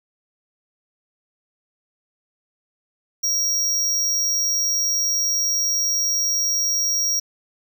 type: tone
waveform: square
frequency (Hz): 5650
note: F8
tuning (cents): +19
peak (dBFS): -19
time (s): 3.23-7.2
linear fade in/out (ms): 10
effects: none